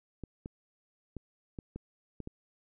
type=clicks; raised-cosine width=3 ms; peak=-27 dBFS; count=7; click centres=0.237 / 0.459 / 1.167 / 1.588 / 1.76 / 2.203 / 2.274 s; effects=none